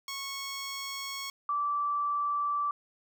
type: tone pair in turn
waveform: 10% pulse / sine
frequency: 1100 / 1163.1 Hz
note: C#6 / D6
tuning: -14 / -17 cents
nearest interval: minor second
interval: 97 cents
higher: second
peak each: -27 dBFS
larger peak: neither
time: 0.08-1.3 / 1.49-2.71 s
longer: neither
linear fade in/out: 2 ms
effects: none